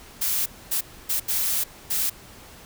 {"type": "noise bursts at uneven times", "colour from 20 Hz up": "blue", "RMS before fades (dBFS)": -24, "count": 5, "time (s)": [[0.21, 0.46], [0.71, 0.81], [1.09, 1.2], [1.28, 1.64], [1.9, 2.1]], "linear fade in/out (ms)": 10, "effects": ["pink hiss -46 dBFS RMS until 2.65 s"]}